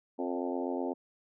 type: harmonic tone with a mistuned harmonic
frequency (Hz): 88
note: F2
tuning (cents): +14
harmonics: 3 / 4 / 5 / 6 / 7 / 8 / 9 / 10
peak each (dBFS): -35 / -37 / -39 / -41 / -42 / -43 / -44 / -45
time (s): 0.18-0.94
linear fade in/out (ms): 20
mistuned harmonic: 6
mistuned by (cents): +26
effects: none